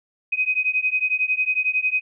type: beating tone pair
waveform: sine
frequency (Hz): 2508 / 2519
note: D#7 / D#7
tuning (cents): +13 / +21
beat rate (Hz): 11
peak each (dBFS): -22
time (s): 0.32-2.01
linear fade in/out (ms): 10
effects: none